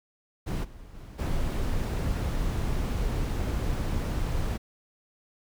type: noise with level steps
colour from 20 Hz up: brown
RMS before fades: -29 / -46 / -43 / -28 dBFS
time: 0.46-4.58 s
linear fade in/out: 20 ms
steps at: 0.63 / 0.94 / 1.18 s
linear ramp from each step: 20 ms
effects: none